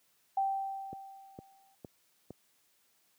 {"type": "tone with exponential decay", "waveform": "sine", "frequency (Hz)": 780, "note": "G5", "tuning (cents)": -9, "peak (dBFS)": -26, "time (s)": [0.37, 1.75], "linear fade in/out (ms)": 5, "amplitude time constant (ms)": 300}
{"type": "click train", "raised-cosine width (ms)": 2, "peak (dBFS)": -30, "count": 4, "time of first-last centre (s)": [0.93, 2.306], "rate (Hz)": 2.18}
{"effects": ["white hiss -71 dBFS RMS until 3.18 s", "high-pass 100 Hz 12 dB/octave"]}